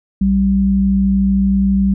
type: tone pair together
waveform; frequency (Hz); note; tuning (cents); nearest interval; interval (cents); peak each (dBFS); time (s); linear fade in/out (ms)
sine; 61 / 194.73; B1 / G3; -21 / -11; octave + minor sixth; 2010; -19 / -11; 0.21-1.94; 5
effects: none